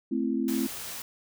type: chord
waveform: sine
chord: A minor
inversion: none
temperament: equal with one note detuned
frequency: 220 / 261.6 / 334 Hz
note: A3 / C4 / E4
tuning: 0 / 0 / +23 cents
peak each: -30 / -28 / -31 dBFS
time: 0.11-0.67 s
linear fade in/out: 10 ms
type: noise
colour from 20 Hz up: white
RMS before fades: -38 dBFS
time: 0.48-1.02 s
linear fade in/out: 2 ms
effects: none